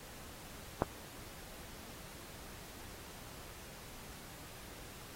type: click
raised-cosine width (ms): 1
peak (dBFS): -14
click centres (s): 0.821
effects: pink hiss -52 dBFS RMS until 5.15 s + AAC 48 kbps